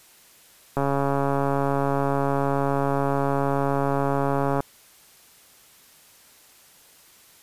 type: click train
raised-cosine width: 1 ms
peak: -10 dBFS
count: 534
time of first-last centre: 0.77-4.605 s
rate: 139 Hz
effects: white hiss -53 dBFS RMS until 7.42 s + resampled to 32000 Hz